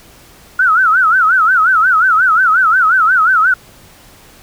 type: tone with vibrato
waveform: sine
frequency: 1396.9 Hz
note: F6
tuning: in tune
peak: -7 dBFS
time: 0.59-3.54 s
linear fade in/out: 5 ms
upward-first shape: sine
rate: 5.6 Hz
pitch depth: 180 cents each way
effects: pink hiss -42 dBFS RMS until 4.42 s